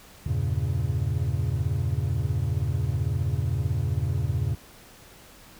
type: chord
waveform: triangle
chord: E diminished seventh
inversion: none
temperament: equal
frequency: 82.41 / 98 / 116.54 / 138.59 Hz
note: E2 / G2 / Bb2 / Db3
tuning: 0 / 0 / 0 / 0 cents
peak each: -27 dBFS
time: 0.26-4.55 s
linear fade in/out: 5 ms
effects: pink hiss -50 dBFS RMS until 5.59 s